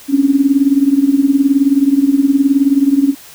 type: tone with tremolo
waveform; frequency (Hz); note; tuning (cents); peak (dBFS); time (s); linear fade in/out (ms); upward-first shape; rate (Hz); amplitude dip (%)
sine; 277.2; C#4; 0; -4; 0.08-3.15; 50; triangle; 19; 90
effects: white hiss -38 dBFS RMS until 3.34 s